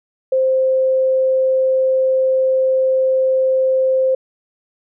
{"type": "tone", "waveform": "sine", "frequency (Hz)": 523.3, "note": "C5", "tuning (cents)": 0, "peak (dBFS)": -12, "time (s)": [0.32, 4.15], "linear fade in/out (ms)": 5, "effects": []}